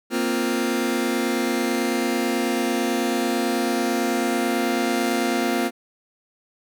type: chord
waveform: sawtooth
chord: Bb suspended second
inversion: none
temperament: just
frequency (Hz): 233.1 / 262.2 / 349.6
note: Bb3 / C4 / F4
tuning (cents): 0 / +4 / +2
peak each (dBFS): -21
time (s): 0.1-5.71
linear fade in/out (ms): 50
effects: none